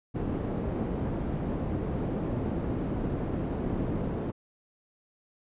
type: low-pass noise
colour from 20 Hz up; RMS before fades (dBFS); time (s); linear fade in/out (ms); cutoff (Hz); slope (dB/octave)
white; -31; 0.14-4.32; 20; 310; 12
effects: resampled to 8000 Hz